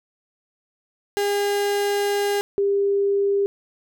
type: tone pair in turn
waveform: 35% pulse / sine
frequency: 405.8 / 399.5 Hz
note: G#4 / G4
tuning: -40 / +33 cents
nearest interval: unison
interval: 27 cents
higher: first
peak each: -18 / -17 dBFS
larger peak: second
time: 1.17-2.41 / 2.58-3.46 s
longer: first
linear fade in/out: 0 ms
effects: none